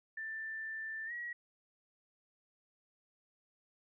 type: tone with pitch glide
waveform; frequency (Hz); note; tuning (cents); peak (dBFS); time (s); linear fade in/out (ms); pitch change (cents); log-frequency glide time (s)
sine; 1774 to 1912.3; A6 to A#6; +14 to +44; -39; 0.17-1.33; 5; +130; 1.06-1.12
effects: none